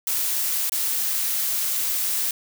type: noise with dropouts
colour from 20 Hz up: blue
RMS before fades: -24 dBFS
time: 0.07-2.31 s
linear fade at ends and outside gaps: 2 ms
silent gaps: 0.696-0.72 s
effects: none

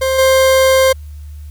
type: tone with level steps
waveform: 40% pulse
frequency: 527 Hz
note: C5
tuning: 12 cents sharp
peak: -12 / -7 dBFS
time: 0.01-0.93 s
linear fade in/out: 10 ms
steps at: 0.18 s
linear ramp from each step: 10 ms
effects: added 74 Hz sine -28 dBFS peak until 1.5 s + white hiss -52 dBFS RMS until 1.5 s

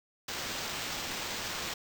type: noise with sample-and-hold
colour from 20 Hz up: blue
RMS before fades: -37 dBFS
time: 0.28-1.74 s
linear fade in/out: 5 ms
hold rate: 11025 Hz
effects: none

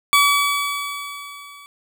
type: tone with level ramp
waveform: 20% pulse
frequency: 1142 Hz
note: D6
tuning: 49 cents flat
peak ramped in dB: -6 to -36 dBFS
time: 0.13-1.66 s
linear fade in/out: 0 ms
effects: none

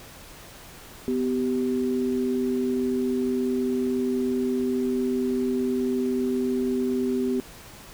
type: tone pair together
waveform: sine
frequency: 250.8 / 388.2 Hz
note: B3 / G4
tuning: +27 / -17 cents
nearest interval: minor sixth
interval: 756 cents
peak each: -24 / -26 dBFS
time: 1.08-7.4 s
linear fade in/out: 0 ms
effects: pink hiss -45 dBFS RMS until 7.93 s

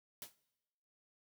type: noise with exponential decay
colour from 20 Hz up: white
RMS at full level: -42 dBFS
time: 0.22-0.35 s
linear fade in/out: 1 ms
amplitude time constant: 27 ms
effects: noise-tail reverb RT60 1.0 s tail -21 dB re dry

